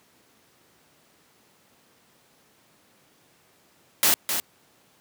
white noise with echo, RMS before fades -19 dBFS, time 4.03-4.14 s, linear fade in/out 0 ms, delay 260 ms, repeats 1, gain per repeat -7 dB, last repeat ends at 4.4 s, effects pink hiss -60 dBFS RMS until 5 s + high-pass 150 Hz 12 dB/octave

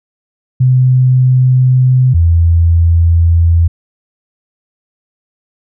sine tone pair in turn, 128.1 / 83.95 Hz, C3 / E2, -36 / +32 cents, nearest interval perfect fifth, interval 732 cents, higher first, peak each -5 dBFS, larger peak neither, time 0.6-2.14 / 2.14-3.68 s, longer neither, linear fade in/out 10 ms, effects none

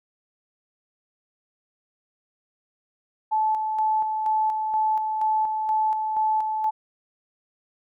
sine tone with tremolo, 868 Hz, A5, 24 cents flat, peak -19 dBFS, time 3.31-6.71 s, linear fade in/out 20 ms, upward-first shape square, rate 2.1 Hz, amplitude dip 40%, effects none

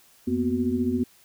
sine tone cluster, 89.5 / 235.8 / 250.5 / 370.4 Hz, F2 / A#3 / B3 / F#4, +43 / +20 / +25 / +2 cents, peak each -33 / -28 / -24 / -30 dBFS, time 0.27-1.04 s, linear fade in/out 10 ms, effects white hiss -57 dBFS RMS until 1.24 s

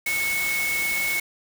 sine tone in noise, 2200 Hz, C#7, 14 cents flat, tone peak -23 dBFS, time 0.06-1.2 s, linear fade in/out 5 ms, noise white, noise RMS -30 dBFS, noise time 0.06-1.2 s, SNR +4 dB, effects none

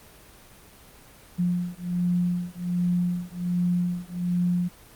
sine beating tone pair, 176.3 / 177.6 Hz, F3 / F3, +17 / +29 cents, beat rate 1.3 Hz, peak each -26 dBFS, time 1.38-4.69 s, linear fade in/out 20 ms, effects pink hiss -50 dBFS RMS until 4.95 s + Opus 24 kbps

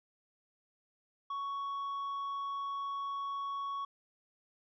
triangle tone with tanh clipping, 1114 Hz, C#6, 8 cents sharp, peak -36 dBFS, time 1.3-3.85 s, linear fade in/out 5 ms, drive 8 dB, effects none

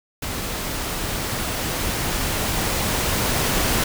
pink noise with level ramp, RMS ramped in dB -28 to -20 dBFS, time 0.22-3.84 s, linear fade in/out 5 ms, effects none

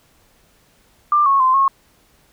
sine tone with pitch steps, 1188 / 1098 / 1036 / 1089 Hz, D6 / C#6 / C6 / C#6, +20 / -17 / -17 / -31 cents, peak -11 dBFS, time 1.12-1.68 s, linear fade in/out 2 ms, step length 140 ms, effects pink hiss -56 dBFS RMS until 2.32 s

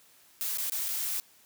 blue noise with dropouts, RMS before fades -32 dBFS, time 0.41-1.2 s, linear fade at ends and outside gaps 0 ms, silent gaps 0.573-0.583 / 0.698-0.72 / 0.883-0.888 s, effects white hiss -60 dBFS RMS until 1.45 s + high-pass 80 Hz 12 dB/octave

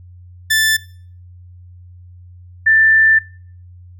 sawtooth / sine tone pair in turn, 1760 / 1773.3 Hz, A6 / A6, 0 / +13 cents, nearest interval unison, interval 13 cents, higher second, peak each -8 dBFS, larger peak neither, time 0.5-0.77 / 2.66-3.19 s, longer second, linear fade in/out 10 ms, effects noise-tail reverb RT60 0.5 s tail -22 dB re dry + added 89 Hz sine -37 dBFS peak until 3.99 s

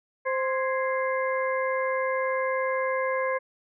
harmonic tone with a mistuned harmonic, 523.3 Hz, C5, in tune, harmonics 1 / 2 / 3 / 4, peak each -26 / -30 / -34 / -34 dBFS, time 0.25-3.39 s, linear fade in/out 20 ms, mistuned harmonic 3, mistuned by +92 cents, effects none

